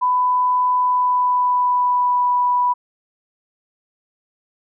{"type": "tone with pitch glide", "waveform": "sine", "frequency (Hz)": [998, 984.8], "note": ["B5", "B5"], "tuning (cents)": [18, -5], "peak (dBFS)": -14, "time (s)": [0.01, 2.74], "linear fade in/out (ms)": 20, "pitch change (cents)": -23, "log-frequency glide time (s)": [0.76, 2.3], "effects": []}